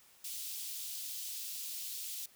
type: high-pass noise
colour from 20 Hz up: white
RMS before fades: -42 dBFS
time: 0.24-2.26 s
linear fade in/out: 5 ms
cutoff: 3000 Hz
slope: 24 dB/octave
effects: white hiss -63 dBFS RMS until 2.35 s